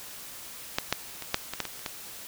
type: clicks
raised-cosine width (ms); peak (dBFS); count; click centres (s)
0.2; -7 / -6 / -19 / -6 / -15 / -10 / -17 / -28 / -14; 9; 0.785 / 0.926 / 1.223 / 1.344 / 1.536 / 1.603 / 1.653 / 1.793 / 1.862
effects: white hiss -43 dBFS RMS until 2.27 s